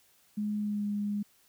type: tone with pitch glide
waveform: sine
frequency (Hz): 209.4 to 205.6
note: G#3 to G#3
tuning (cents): +15 to -17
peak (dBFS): -29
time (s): 0.37-1.23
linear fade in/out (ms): 10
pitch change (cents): -32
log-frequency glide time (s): 0.58-0.86
effects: white hiss -65 dBFS RMS until 1.48 s